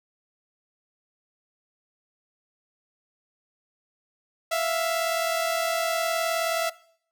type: tone pair together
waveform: sawtooth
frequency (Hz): 660.7 / 700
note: E5 / F5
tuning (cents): +4 / +4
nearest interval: minor second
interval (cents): 100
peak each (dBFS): -20 / -27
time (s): 4.51-6.7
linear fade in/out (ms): 10
effects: noise-tail reverb RT60 0.6 s tail -20 dB re dry